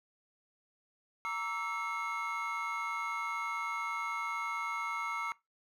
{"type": "tone cluster", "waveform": "triangle", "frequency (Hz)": [931, 1151, 1320, 2167], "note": ["A#5", "D6", "E6", "C#7"], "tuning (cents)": [-2, -35, 2, -40], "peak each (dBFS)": [-39, -39, -36, -37], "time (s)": [1.25, 5.32], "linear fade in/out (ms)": 0, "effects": ["noise-tail reverb RT60 0.2 s tail -21 dB re dry"]}